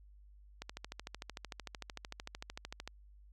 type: click train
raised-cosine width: 0.2 ms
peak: -25 dBFS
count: 31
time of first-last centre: 0.62-2.876 s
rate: 13.3 Hz
effects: added 50 Hz sine -56 dBFS peak until 3.32 s